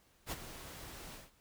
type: noise with ADSR envelope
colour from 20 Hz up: pink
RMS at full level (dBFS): -38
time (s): 0.26-1.31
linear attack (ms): 60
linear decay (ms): 30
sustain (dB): -11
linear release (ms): 170
effects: pink hiss -69 dBFS RMS until 1.4 s